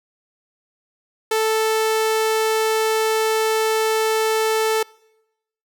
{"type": "tone", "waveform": "sawtooth", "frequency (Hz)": 440, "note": "A4", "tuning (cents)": 0, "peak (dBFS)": -13, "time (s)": [1.31, 4.83], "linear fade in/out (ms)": 5, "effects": ["noise-tail reverb RT60 0.9 s tail -25 dB re dry"]}